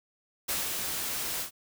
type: noise with ADSR envelope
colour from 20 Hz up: white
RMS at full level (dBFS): -30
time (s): 0.48-1.51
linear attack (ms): 14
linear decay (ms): 190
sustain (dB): -3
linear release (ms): 100
effects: none